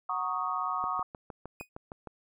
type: chord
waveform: sine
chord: D# minor seventh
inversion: first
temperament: equal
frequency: 740 / 932.3 / 1108.7 / 1244.5 Hz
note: F#5 / A#5 / C#6 / D#6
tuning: 0 / 0 / 0 / 0 cents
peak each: -37 / -38 / -33 / -33 dBFS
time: 0.09-1.03 s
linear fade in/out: 5 ms
type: click train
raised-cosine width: 1 ms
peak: -27 dBFS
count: 9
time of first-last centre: 0.84-2.073 s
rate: 6.49 Hz
type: tone with exponential decay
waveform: 45% pulse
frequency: 2489 Hz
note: D#7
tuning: in tune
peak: -37 dBFS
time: 1.6-1.69 s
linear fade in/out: 1 ms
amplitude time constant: 18 ms
effects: none